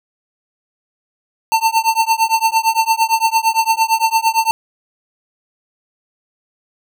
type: tone with tremolo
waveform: square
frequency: 898 Hz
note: A5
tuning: 35 cents sharp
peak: -9 dBFS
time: 1.52-4.51 s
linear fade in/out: 0 ms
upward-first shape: triangle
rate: 8.8 Hz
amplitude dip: 100%
effects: none